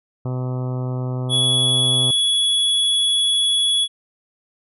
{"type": "harmonic tone", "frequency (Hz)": 127.1, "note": "C3", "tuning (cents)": -50, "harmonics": [1, 2, 3, 4, 5, 6, 7, 8, 9, 10], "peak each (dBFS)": [-22, -31, -34, -36, -38, -42, -43, -45, -45, -47], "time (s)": [0.25, 2.11], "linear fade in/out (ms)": 5}
{"type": "tone", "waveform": "square", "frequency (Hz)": 3378, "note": "G#7", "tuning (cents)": 29, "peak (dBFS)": -16, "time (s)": [1.29, 3.88], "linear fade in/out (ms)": 50}
{"effects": ["resampled to 32000 Hz"]}